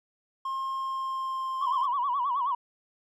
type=tone with pitch glide; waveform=triangle; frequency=1067 to 1050.5 Hz; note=C6 to C6; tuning=+34 to +7 cents; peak=-27 dBFS; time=0.45-1.86 s; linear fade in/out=5 ms; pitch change=-27 cents; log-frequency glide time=0.75-1.63 s
type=tone with vibrato; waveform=sine; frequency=1046.5 Hz; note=C6; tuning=in tune; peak=-24 dBFS; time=1.61-2.55 s; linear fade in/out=5 ms; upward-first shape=sine; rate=9.4 Hz; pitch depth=160 cents each way
effects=tanh soft clip ceiling -20 dBFS